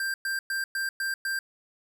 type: tone bursts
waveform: square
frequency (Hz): 1580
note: G6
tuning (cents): +13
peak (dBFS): -28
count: 6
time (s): 0-1.39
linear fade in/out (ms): 2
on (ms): 140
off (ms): 110
effects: none